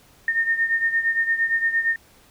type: beating tone pair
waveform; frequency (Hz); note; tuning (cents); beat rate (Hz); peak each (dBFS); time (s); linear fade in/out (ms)
sine; 1825 / 1833.7; A#6 / A#6; -37 / -29; 8.7; -20 / -25; 0.28-1.96; 2
effects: pink hiss -54 dBFS RMS until 2.3 s